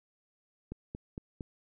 click train, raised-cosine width 3 ms, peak -26 dBFS, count 4, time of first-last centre 0.72-1.408 s, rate 4.36 Hz, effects none

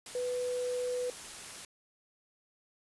sine tone in noise, 495.8 Hz, B4, 7 cents sharp, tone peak -31 dBFS, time 0.15-1.1 s, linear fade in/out 2 ms, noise white, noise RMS -45 dBFS, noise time 0.06-1.65 s, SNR +11 dB, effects resampled to 24000 Hz

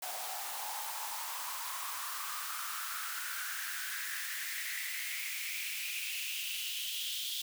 white noise with high-pass filter sweep, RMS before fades -39 dBFS, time 0.02-7.42 s, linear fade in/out 5 ms, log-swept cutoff 720 to 3400 Hz, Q 5.7, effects none

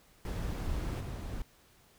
brown noise with level steps, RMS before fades -35 / -39 dBFS, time 0.25-1.42 s, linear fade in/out 2 ms, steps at 1 s, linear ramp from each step 10 ms, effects pink hiss -63 dBFS RMS until 1.98 s

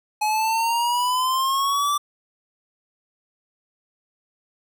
square exponential sweep, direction up, 845 to 1174.7 Hz, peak -20 dBFS, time 0.21-1.98 s, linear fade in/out 10 ms, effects none

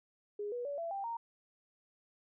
sine tone with pitch steps, 413.1 / 485.6 / 570.9 / 671.1 / 788.9 / 927.4 Hz, G#4 / B4 / D5 / E5 / G5 / A#5, -9 / -29 / -49 / +31 / +11 / -9 cents, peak -36 dBFS, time 0.39-1.17 s, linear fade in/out 5 ms, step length 130 ms, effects none

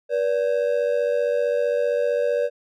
triangle ring-modulated tone, 530 Hz, C5, 22 cents sharp, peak -14 dBFS, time 0.09-2.5 s, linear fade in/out 50 ms, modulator 47.7 Hz, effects none

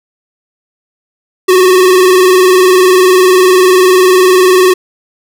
square tone with vibrato, 370 Hz, F#4, in tune, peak -4 dBFS, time 1.48-4.74 s, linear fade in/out 10 ms, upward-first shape square, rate 20 Hz, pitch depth 44 cents each way, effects none

